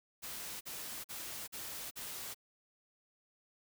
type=noise bursts; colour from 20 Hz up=white; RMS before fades=-44 dBFS; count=5; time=0.22-2.346 s; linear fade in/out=20 ms; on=390 ms; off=44 ms; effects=none